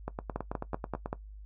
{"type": "two click trains", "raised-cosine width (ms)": 1, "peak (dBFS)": [-20, -18], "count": [10, 5], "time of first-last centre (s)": [[0.08, 1.059], [0.36, 1.129]], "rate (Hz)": [9.19, 5.2], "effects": ["noise-tail reverb RT60 0.1 s tail -17 dB re dry", "added 51 Hz sine -44 dBFS peak until 1.45 s"]}